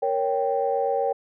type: chord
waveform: sine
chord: G diminished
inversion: first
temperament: equal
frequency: 466.2 / 554.4 / 784 Hz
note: Bb4 / Db5 / G5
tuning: 0 / 0 / 0 cents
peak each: -25 dBFS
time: 0.02-1.13 s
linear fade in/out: 10 ms
effects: tanh soft clip ceiling -11 dBFS